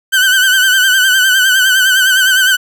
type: tone with vibrato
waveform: 30% pulse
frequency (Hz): 1526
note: G6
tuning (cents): -47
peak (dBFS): -5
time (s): 0.12-2.57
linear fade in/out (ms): 20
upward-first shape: sine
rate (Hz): 9.8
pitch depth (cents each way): 59
effects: none